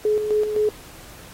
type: tone with tremolo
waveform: sine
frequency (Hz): 424.4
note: G#4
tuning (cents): +38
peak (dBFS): -16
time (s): 0.05-0.69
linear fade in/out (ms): 2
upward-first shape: square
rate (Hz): 3.9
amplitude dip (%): 50
effects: pink hiss -44 dBFS RMS until 1.33 s + AAC 48 kbps